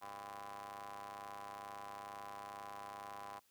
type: ring-modulated tone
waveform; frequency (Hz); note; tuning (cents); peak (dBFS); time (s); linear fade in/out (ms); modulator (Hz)
sawtooth; 102.2; G#2; -27; -40; 0.01-3.4; 20; 905
effects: white hiss -73 dBFS RMS until 3.5 s + high-pass 60 Hz 12 dB/octave